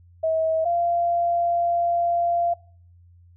sine tone pair in turn, 643 / 689.6 Hz, E5 / F5, -43 / -22 cents, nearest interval minor second, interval 121 cents, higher second, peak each -19 dBFS, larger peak neither, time 0.23-0.65 / 0.65-2.54 s, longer second, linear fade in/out 10 ms, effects noise-tail reverb RT60 0.5 s tail -23 dB re dry + added 87 Hz sine -49 dBFS peak until 3.36 s

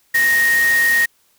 sine tone in noise, 1864.7 Hz, A#6, in tune, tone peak -12 dBFS, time 0.14-1.06 s, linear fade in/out 10 ms, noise white, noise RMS -25 dBFS, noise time 0.14-1.06 s, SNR +10 dB, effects white hiss -59 dBFS RMS until 1.38 s

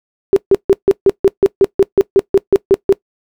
sine tone bursts, 390.4 Hz, G4, 7 cents flat, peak -4 dBFS, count 15, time 0.33-2.925 s, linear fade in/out 0 ms, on 33 ms, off 150 ms, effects noise-tail reverb RT60 0.1 s tail -20 dB re dry

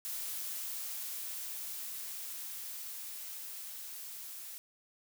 blue noise with level ramp, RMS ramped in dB -39 to -46 dBFS, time 0.05-4.58 s, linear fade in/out 0 ms, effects none

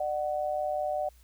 sine tone pair together, 599.7 / 745 Hz, D5 / F#5, +36 / +12 cents, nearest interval major third, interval 376 cents, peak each -30 / -31 dBFS, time 0-1.09 s, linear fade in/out 5 ms, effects added 60 Hz sine -55 dBFS peak until 1.23 s + white hiss -64 dBFS RMS until 1.23 s

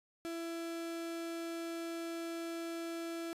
35% pulse tone, 333.8 Hz, E4, 22 cents sharp, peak -37 dBFS, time 0.25-3.33 s, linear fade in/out 0 ms, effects resampled to 32000 Hz

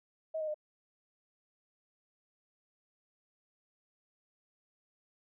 sine tone with pitch steps, 637 / 621.7 / 606.8 Hz, D#5 / D#5 / D#5, +41 / -2 / -44 cents, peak -33 dBFS, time 0.34-0.544 s, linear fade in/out 10 ms, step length 68 ms, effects none

